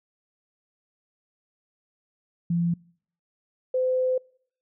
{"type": "tone pair in turn", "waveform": "sine", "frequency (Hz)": [170.9, 512.1], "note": ["F3", "C5"], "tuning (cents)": [-37, -37], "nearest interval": "octave + perfect fifth", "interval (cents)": 1900, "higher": "second", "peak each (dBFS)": -21, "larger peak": "neither", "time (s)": [[2.5, 2.74], [3.74, 4.18]], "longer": "second", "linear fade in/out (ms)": 5, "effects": ["noise-tail reverb RT60 0.6 s tail -26 dB re dry"]}